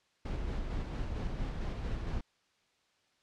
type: noise with tremolo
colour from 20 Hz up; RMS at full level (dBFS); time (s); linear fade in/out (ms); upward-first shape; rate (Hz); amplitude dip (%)
brown; -35; 0.25-2.21; 5; square; 4.4; 25
effects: white hiss -72 dBFS RMS until 3.22 s + low-pass 5000 Hz 12 dB/octave